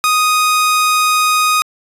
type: tone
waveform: sawtooth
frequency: 1245 Hz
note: D#6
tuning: 1 cent sharp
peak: -7 dBFS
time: 0.04-1.62 s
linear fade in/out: 0 ms
effects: resampled to 32000 Hz